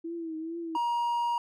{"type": "tone with vibrato", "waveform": "sine", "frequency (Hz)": 327.4, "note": "E4", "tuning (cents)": -12, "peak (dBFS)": -33, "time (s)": [0.04, 0.77], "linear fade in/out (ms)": 10, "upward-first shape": "triangle", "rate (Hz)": 2.3, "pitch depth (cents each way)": 74}
{"type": "tone", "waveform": "triangle", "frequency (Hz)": 948, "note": "A#5", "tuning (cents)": 29, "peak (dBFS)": -24, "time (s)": [0.75, 1.38], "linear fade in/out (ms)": 2}
{"effects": []}